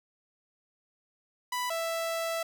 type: tone pair in turn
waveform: sawtooth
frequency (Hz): 990 / 660.7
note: B5 / E5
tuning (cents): +4 / +4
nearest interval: perfect fifth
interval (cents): 700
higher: first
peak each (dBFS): -26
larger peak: neither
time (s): 1.52-1.7 / 1.7-2.43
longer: second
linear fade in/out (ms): 5
effects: 10-bit